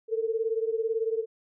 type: beating tone pair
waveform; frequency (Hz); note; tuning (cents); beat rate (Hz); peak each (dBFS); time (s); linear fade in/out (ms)
sine; 443.2 / 461.2; A4 / A#4; +13 / -19; 18; -27 / -30; 0.08-1.26; 50
effects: none